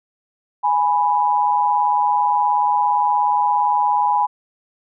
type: tone pair together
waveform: sine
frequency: 830.6 / 987.8 Hz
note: G#5 / B5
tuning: 0 / 0 cents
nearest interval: minor third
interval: 300 cents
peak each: -17 dBFS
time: 0.63-4.27 s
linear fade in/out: 20 ms
effects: none